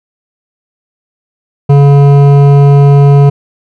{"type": "tone with hard clipping", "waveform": "sine", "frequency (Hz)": 141.5, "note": "C#3", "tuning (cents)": 36, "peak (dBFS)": -3, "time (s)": [1.69, 3.3], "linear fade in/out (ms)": 10, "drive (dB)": 12, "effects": []}